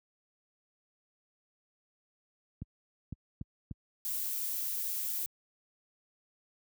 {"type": "clicks", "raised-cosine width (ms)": 5, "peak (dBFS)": -26, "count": 4, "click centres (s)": [2.62, 3.126, 3.413, 3.712]}
{"type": "noise", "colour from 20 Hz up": "violet", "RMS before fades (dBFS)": -35, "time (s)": [4.05, 5.26], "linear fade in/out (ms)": 0}
{"effects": ["high-pass 60 Hz 12 dB/octave"]}